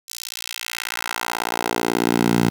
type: tone with high-pass filter sweep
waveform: 10% pulse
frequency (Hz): 58.27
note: A#1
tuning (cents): 0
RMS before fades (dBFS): -23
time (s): 0.08-2.5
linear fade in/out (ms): 5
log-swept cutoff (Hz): 5800 to 150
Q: 1.2
effects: 7-bit